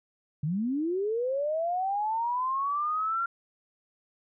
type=linear sweep; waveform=sine; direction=up; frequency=138.59 to 1386 Hz; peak=-26 dBFS; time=0.43-3.26 s; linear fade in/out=5 ms; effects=none